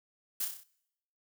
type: noise with echo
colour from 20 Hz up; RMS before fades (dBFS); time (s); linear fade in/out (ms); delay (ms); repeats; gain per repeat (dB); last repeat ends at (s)
blue; -33; 0.4-0.45; 5; 31; 6; -4; 0.636
effects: noise-tail reverb RT60 0.8 s tail -23 dB re dry